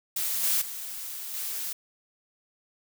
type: noise with level steps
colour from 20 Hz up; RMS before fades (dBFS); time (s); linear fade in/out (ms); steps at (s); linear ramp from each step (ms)
blue; -29 / -25 / -37 / -33; 0.16-1.73; 5; 0.43 / 0.61 / 1.33; 10
effects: none